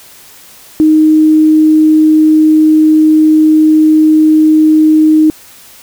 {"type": "tone", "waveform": "sine", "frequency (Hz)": 311, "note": "D#4", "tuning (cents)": -1, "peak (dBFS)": -3, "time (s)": [0.8, 5.3], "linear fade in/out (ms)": 0, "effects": ["white hiss -37 dBFS RMS until 5.82 s"]}